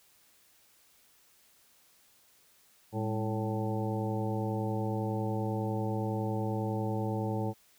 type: harmonic tone with a mistuned harmonic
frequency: 110 Hz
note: A2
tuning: in tune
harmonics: 1 / 2 / 3 / 4 / 5 / 7 / 8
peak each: -33 / -36 / -38 / -39 / -40 / -41 / -42 dBFS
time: 2.92-7.54 s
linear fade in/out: 50 ms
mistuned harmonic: 2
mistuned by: -96 cents
effects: white hiss -64 dBFS RMS until 7.78 s